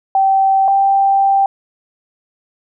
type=tone pair in turn; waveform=sine; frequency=775 / 785.4 Hz; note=G5 / G5; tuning=-20 / +3 cents; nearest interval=unison; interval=23 cents; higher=second; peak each=-9 dBFS; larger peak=neither; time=0.15-0.68 / 0.68-1.46 s; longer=second; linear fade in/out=2 ms; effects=none